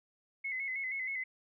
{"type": "tone with vibrato", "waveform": "sine", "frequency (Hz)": 2109, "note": "C7", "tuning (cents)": 13, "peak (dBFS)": -34, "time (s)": [0.44, 1.24], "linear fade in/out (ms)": 10, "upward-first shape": "square", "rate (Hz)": 6.3, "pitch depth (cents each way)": 61, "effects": []}